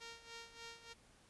5% pulse tone with tremolo, 462.4 Hz, A#4, 14 cents flat, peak -37 dBFS, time 0-0.94 s, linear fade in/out 20 ms, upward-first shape sine, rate 3.4 Hz, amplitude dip 75%, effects pink hiss -67 dBFS RMS until 1.29 s + resampled to 24000 Hz

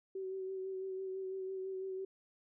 sine tone with vibrato, 379.9 Hz, F#4, 46 cents sharp, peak -38 dBFS, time 0.15-2.05 s, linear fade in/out 5 ms, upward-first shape sine, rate 6 Hz, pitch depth 22 cents each way, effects none

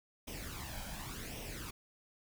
pink noise with flanger, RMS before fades -44 dBFS, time 0.27-1.71 s, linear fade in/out 10 ms, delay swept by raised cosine 0.34 to 1.29 ms, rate 0.89 Hz, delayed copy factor +0.65, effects none

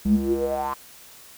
square tone with band-pass filter sweep, 68.3 Hz, C#2, 25 cents flat, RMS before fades -23 dBFS, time 0.05-0.74 s, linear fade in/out 5 ms, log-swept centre 170 to 1100 Hz, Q 8.6, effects white hiss -47 dBFS RMS until 1.37 s

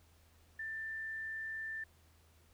sine tone, 1778 Hz, A6, 18 cents sharp, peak -39 dBFS, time 0.59-1.84 s, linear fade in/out 5 ms, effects added 81 Hz sine -65 dBFS peak until 2.53 s + pink hiss -69 dBFS RMS until 2.53 s

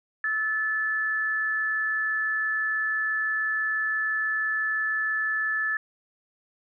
sine tone pair together, 1306.4 / 1737 Hz, E6 / A6, -16 / -23 cents, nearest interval perfect fourth, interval 493 cents, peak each -34 / -24 dBFS, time 0.24-5.77 s, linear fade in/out 2 ms, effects none

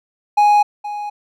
triangle tone with echo, 830 Hz, G#5, 1 cent flat, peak -7 dBFS, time 0.37-0.63 s, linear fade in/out 10 ms, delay 470 ms, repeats 1, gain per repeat -14 dB, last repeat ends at 1.1 s, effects none

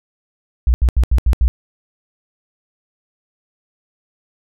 sine tone bursts, 60.8 Hz, B1, 26 cents flat, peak -9 dBFS, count 6, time 0.67-1.48 s, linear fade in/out 0 ms, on 70 ms, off 78 ms, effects none

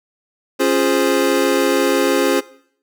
square chord, Db major seventh, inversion none, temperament equal with one note detuned, 274.8 / 349.2 / 415.3 / 523.3 Hz, Db4 / F4 / Ab4 / C5, -15 / 0 / 0 / 0 cents, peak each -20 dBFS, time 0.59-2.41 s, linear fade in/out 20 ms, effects noise-tail reverb RT60 0.6 s tail -19 dB re dry

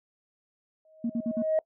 sine tone with exponential growth, 630 Hz, D#5, 21 cents sharp, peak -19 dBFS, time 0.85-1.59 s, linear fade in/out 2 ms, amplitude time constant 160 ms
sine tone bursts, 233.1 Hz, A#3, in tune, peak -25 dBFS, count 4, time 1.04-1.424 s, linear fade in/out 5 ms, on 57 ms, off 52 ms
effects noise-tail reverb RT60 0.1 s tail -22 dB re dry + tanh soft clip ceiling -17 dBFS

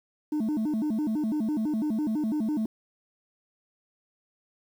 sine tone with vibrato, 257.2 Hz, C4, 30 cents flat, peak -22 dBFS, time 0.32-2.66 s, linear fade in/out 5 ms, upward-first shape square, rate 6 Hz, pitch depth 280 cents each way, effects tanh soft clip ceiling -24 dBFS + 9-bit

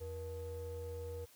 triangle ring-modulated tone, 196 Hz, G3, in tune, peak -36 dBFS, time 0-1.26 s, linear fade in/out 20 ms, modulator 281 Hz, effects white hiss -63 dBFS RMS until 1.35 s

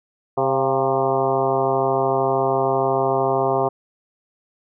harmonic tone with a mistuned harmonic, 133 Hz, C3, 29 cents sharp, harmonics 1 / 2 / 3 / 4 / 5 / 6 / 7 / 8 / 9, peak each -29 / -31 / -22 / -25 / -22 / -26 / -27 / -28 / -32 dBFS, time 0.37-3.69 s, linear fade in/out 10 ms, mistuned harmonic 5, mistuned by +51 cents, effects none

